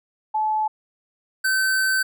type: tone pair in turn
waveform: sine / square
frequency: 863 / 1537.7 Hz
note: A5 / G6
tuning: -34 / -34 cents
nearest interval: minor seventh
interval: 1000 cents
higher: second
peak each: -19 dBFS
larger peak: neither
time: 0.34-0.68 / 1.44-2.03 s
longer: second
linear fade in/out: 10 ms
effects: none